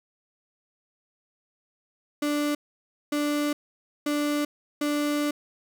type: tone bursts at uneven times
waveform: 35% pulse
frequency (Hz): 293.7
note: D4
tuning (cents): 0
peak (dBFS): -22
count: 4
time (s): 2.22-2.55 / 3.12-3.53 / 4.06-4.45 / 4.81-5.31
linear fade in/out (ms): 5
effects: none